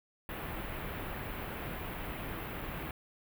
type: band-stop noise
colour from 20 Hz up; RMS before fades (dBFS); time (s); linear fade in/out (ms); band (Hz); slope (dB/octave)
pink; -40; 0.29-2.91; 2; 2800 to 14000; 24
effects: none